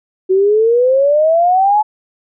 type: exponential sweep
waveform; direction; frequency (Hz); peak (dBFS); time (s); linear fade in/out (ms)
sine; up; 370 to 865; -8; 0.29-1.83; 20
effects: none